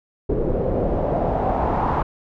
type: noise with low-pass filter sweep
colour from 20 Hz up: pink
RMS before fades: -21 dBFS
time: 0.29-2.03 s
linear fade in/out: 10 ms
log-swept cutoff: 430 to 1000 Hz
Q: 3.1
effects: none